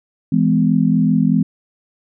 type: chord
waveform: sine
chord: E major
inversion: none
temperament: equal with one note detuned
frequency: 164.81 / 207.7 / 252.7 Hz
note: E3 / G#3 / B3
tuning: 0 / 0 / +40 cents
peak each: -16 dBFS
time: 0.32-1.43 s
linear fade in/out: 5 ms
effects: none

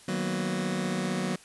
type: chord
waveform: sawtooth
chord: B major seventh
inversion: first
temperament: just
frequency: 154.34 / 185.21 / 231.5 / 246.9 Hz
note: D#3 / F#3 / A#3 / B3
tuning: -14 / +2 / -12 / 0 cents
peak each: -32 / -26 / -30 / -32 dBFS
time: 0.08-1.36 s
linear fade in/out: 5 ms
effects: white hiss -53 dBFS RMS until 1.44 s + resampled to 24000 Hz

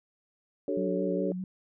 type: chord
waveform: sine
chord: D major seventh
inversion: none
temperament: equal with one note detuned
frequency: 293.7 / 379.1 / 440 / 554.4 Hz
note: D4 / F#4 / A4 / C#5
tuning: 0 / +42 / 0 / 0 cents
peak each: -33 dBFS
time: 0.68-1.32 s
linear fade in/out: 2 ms
type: tone with vibrato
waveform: sine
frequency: 185 Hz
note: F#3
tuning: in tune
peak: -32 dBFS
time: 0.77-1.44 s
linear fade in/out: 2 ms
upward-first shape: square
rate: 4.8 Hz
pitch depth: 24 cents each way
effects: none

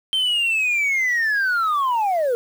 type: linear sweep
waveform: sine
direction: down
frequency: 3136 to 460.2 Hz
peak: -15 dBFS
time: 0.13-2.35 s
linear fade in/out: 0 ms
effects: tanh soft clip ceiling -16 dBFS + 7-bit

